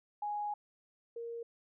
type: tone pair in turn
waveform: sine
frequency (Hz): 830.6 / 466.2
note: G#5 / A#4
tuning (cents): 0 / 0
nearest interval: minor seventh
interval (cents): 1000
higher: first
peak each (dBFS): -34 / -39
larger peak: first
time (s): 0.22-0.54 / 1.16-1.43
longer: first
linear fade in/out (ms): 5
effects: none